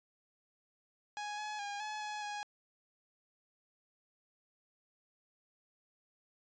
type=tone with pitch steps; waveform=sawtooth; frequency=832 / 846 / 813 / 851 / 843 / 829 Hz; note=G#5 / G#5 / G#5 / G#5 / G#5 / G#5; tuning=+3 / +32 / -37 / +42 / +26 / -3 cents; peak=-35 dBFS; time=1.17-2.43 s; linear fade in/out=0 ms; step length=210 ms; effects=resampled to 16000 Hz